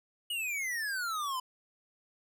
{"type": "exponential sweep", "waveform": "square", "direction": "down", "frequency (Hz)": [2935, 1000], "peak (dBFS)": -33, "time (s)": [0.3, 1.4], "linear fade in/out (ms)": 5, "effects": []}